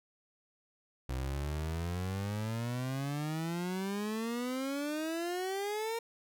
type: exponential sweep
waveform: 30% pulse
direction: up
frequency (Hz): 62.6 to 466.2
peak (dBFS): -31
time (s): 1.09-5.99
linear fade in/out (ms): 5
effects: none